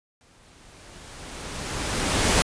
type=noise with exponential growth; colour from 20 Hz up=pink; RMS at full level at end=-18 dBFS; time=0.21-2.42 s; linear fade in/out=0 ms; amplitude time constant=480 ms; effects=resampled to 22050 Hz